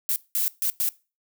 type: noise bursts at uneven times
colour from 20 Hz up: violet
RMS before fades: -24 dBFS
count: 4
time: 0.09-0.16 / 0.35-0.48 / 0.62-0.7 / 0.8-0.89 s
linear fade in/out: 0 ms
effects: noise-tail reverb RT60 0.3 s tail -21 dB re dry